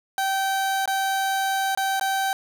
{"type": "tone with dropouts", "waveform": "30% pulse", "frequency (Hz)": 775, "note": "G5", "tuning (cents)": -20, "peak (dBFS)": -19, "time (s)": [0.18, 2.33], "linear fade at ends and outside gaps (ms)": 1, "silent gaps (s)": [[0.857, 0.876], [1.75, 1.774], [1.997, 2.011]], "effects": []}